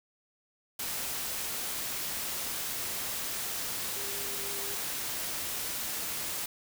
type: tone in noise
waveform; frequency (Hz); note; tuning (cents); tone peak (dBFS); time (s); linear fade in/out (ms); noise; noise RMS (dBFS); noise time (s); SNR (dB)
sine; 400.5; G4; +37; -45; 3.96-4.75; 5; white; -35; 0.79-6.46; -13
effects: none